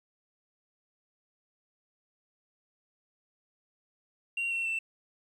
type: tone with pitch steps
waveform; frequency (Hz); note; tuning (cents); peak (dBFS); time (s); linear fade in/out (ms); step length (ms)
sine; 2755 / 2716 / 2677; F7 / F7 / E7; -24 / -49 / +26; -27; 4.37-4.79; 5; 140
effects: tanh soft clip ceiling -27 dBFS + 10-bit